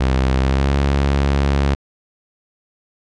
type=tone with pitch glide; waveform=sawtooth; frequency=65.41 to 69.7 Hz; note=C2 to C#2; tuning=0 to +10 cents; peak=-10 dBFS; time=0-1.75 s; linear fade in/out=10 ms; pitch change=+110 cents; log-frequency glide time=0.37-0.74 s; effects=low-pass 5000 Hz 12 dB/octave